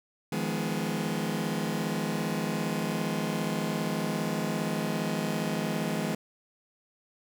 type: chord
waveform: sawtooth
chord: F half-diminished seventh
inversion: third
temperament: just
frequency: 157.15 / 174.61 / 209.5 / 251.4 Hz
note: Eb3 / F3 / Ab3 / Cb4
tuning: +18 / 0 / +15 / +31 cents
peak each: -30 / -31 / -28 / -32 dBFS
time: 0.32-6.15 s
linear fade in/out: 5 ms
effects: none